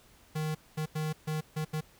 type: tone bursts at uneven times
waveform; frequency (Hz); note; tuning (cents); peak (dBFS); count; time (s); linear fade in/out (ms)
square; 155.1; D#3; -5; -31; 6; 0.35-0.55 / 0.77-0.86 / 0.95-1.13 / 1.27-1.41 / 1.56-1.65 / 1.73-1.81; 10
effects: pink hiss -60 dBFS RMS until 1.99 s